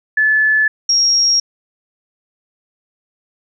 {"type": "tone pair in turn", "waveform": "sine", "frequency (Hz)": [1731, 5592], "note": ["A6", "F8"], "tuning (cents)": [-29, 1], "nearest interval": "octave + minor sixth", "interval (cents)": 2030, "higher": "second", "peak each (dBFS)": -10, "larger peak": "neither", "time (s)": [[0.17, 0.68], [0.89, 1.4]], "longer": "neither", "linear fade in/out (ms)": 5, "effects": []}